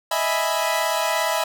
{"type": "chord", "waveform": "sawtooth", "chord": "E major seventh", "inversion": "third", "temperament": "equal", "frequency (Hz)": [622.3, 659.3, 830.6, 987.8], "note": ["D#5", "E5", "G#5", "B5"], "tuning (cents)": [0, 0, 0, 0], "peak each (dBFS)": [-23, -21, -24, -21], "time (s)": [0.11, 1.44], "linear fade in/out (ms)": 5, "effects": []}